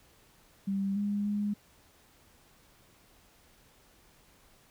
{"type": "tone with pitch steps", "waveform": "sine", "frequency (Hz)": [196.2, 204.2, 206.2], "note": ["G3", "G#3", "G#3"], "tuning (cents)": [2, -29, -12], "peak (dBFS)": -28, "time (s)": [0.67, 1.54], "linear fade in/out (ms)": 10, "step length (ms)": 290, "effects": ["pink hiss -62 dBFS RMS until 4.7 s"]}